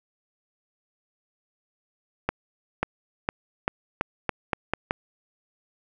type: accelerating click train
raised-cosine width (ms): 0.5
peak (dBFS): -8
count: 9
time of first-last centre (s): 2.29-4.909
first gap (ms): 540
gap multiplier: 0.85
effects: none